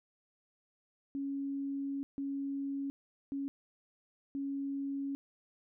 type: tone bursts at uneven times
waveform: sine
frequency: 277.2 Hz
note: C#4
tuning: in tune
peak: -34 dBFS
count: 4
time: 1.15-2.03 / 2.18-2.9 / 3.32-3.48 / 4.35-5.15 s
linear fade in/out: 0 ms
effects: none